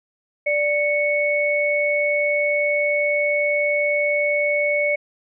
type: tone pair together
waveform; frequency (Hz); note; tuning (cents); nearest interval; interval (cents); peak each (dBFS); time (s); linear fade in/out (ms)
sine; 587.3 / 2215; D5 / C#7; 0 / -2; octave + major seventh; 2298; -20; 0.46-4.96; 10
effects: none